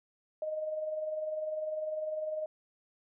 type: tone with tremolo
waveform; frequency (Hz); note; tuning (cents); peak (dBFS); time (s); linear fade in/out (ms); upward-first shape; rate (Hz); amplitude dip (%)
sine; 620; D#5; -6; -30; 0.42-2.46; 2; triangle; 20; 55
effects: none